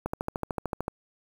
click train, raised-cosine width 1 ms, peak -15 dBFS, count 12, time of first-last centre 0.06-0.881 s, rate 13.4 Hz, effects 7-bit

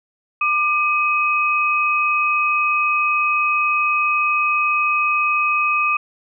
sine tone pair together, 1195.9 / 2534 Hz, D6 / D#7, +31 / +31 cents, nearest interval octave + minor second, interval 1300 cents, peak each -18 dBFS, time 0.41-5.97 s, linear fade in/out 5 ms, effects none

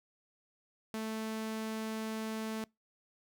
sawtooth tone, 220 Hz, A3, in tune, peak -32 dBFS, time 0.94-2.64 s, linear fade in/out 0 ms, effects noise-tail reverb RT60 0.2 s tail -25 dB re dry

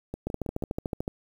two click trains, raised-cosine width 2 ms, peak -20 / -16 dBFS, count 4 / 12, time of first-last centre 0.14-0.624 / 0.27-1.079 s, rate 6.2 / 13.6 Hz, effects 8-bit

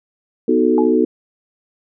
sine chord, B dominant seventh, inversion none, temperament equal, 246.9 / 311.1 / 370 / 440 Hz, B3 / D#4 / F#4 / A4, 0 / 0 / 0 / 0 cents, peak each -17 dBFS, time 0.48-1.05 s, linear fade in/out 5 ms
sine tone with exponential decay, 848 Hz, G#5, 36 cents sharp, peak -17 dBFS, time 0.78-0.96 s, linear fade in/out 1 ms, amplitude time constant 39 ms
effects none

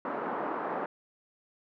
white band-pass noise, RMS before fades -34 dBFS, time 0.05-0.86 s, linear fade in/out 2 ms, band 220 to 1200 Hz, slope 24 dB/octave, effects none

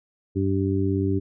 harmonic tone, 96.9 Hz, G2, 20 cents flat, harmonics 1 / 2 / 3 / 4, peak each -24 / -29 / -25 / -27 dBFS, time 0.35-1.2 s, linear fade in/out 20 ms, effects none

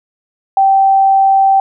sine tone, 778 Hz, G5, 13 cents flat, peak -6 dBFS, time 0.57-1.6 s, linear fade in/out 2 ms, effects none

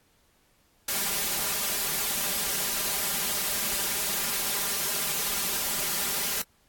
white noise with comb filter, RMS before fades -28 dBFS, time 0.88-6.42 s, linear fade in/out 5 ms, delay 5 ms, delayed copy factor +0.85, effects pink hiss -65 dBFS RMS until 6.68 s + AAC 64 kbps

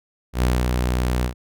sawtooth tone with ADSR envelope, 61.74 Hz, B1, in tune, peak -12 dBFS, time 0.33-1.34 s, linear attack 92 ms, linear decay 230 ms, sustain -3 dB, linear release 97 ms, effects none

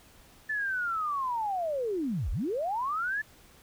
sine linear two-way sweep, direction down then up, 1760 to 32.37 to 1760 Hz, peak -28 dBFS, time 0.49-3.22 s, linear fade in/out 10 ms, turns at 2.31 s, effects pink hiss -57 dBFS RMS until 3.62 s

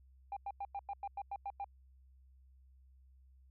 sine tone bursts, 800 Hz, G5, 35 cents sharp, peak -36 dBFS, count 10, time 0.32-1.644 s, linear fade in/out 2 ms, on 46 ms, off 96 ms, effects tanh soft clip ceiling -36 dBFS + added 65 Hz sine -60 dBFS peak until 3.5 s

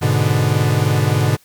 45% pulse chord, G# diminished, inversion none, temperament equal, 103.83 / 123.47 / 146.83 Hz, G#2 / B2 / D3, 0 / 0 / 0 cents, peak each -18 dBFS, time 0.01-1.37 s, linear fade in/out 20 ms, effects white hiss -53 dBFS RMS until 1.44 s

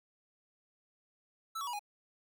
square tone with pitch steps, 1318.5 / 1128.1 / 965.2 / 825.8 Hz, E6 / C#6 / B5 / G#5, 0 / +30 / -40 / -10 cents, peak -37 dBFS, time 1.55-1.794 s, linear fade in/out 10 ms, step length 61 ms, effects none

